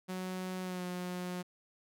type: tone with pitch glide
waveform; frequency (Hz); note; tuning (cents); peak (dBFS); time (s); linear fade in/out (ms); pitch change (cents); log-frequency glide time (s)
sawtooth; 185 to 179.84; F#3 to F#3; 0 to -49; -33; 0.08-1.43; 20; -49; 0.62-0.84
effects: none